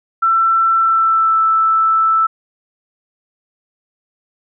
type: tone with pitch glide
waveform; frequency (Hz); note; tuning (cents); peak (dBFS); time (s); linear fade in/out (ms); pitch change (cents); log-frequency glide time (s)
sine; 1340 to 1320; E6 to E6; +28 to +2; -10; 0.22-2.27; 10; -26; 0.77-1.4
effects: none